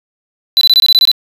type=tone bursts; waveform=triangle; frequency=3990 Hz; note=B7; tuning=17 cents sharp; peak=-3 dBFS; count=9; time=0.57-1.115 s; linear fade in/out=0 ms; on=41 ms; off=22 ms; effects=resampled to 32000 Hz